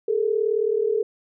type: tone pair together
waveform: sine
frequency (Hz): 415.3 / 454.1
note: G#4 / A#4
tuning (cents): 0 / -45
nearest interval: major second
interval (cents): 155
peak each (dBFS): -22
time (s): 0.08-1.03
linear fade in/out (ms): 5
effects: none